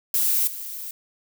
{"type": "noise with level steps", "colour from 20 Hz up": "violet", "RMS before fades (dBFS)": [-21, -34], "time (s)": [0.14, 0.91], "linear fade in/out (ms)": 2, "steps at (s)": 0.47, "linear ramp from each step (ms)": 5, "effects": []}